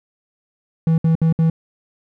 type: tone bursts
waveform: triangle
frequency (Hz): 162.5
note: E3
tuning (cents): -24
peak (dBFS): -10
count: 4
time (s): 0.87-1.499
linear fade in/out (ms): 2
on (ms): 110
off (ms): 63
effects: none